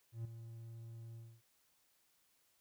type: tone with ADSR envelope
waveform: triangle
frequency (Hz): 114.7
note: A#2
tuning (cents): -28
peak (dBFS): -36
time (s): 0.12-1.42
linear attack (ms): 130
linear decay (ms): 5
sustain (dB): -10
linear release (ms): 260
effects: white hiss -75 dBFS RMS until 2.6 s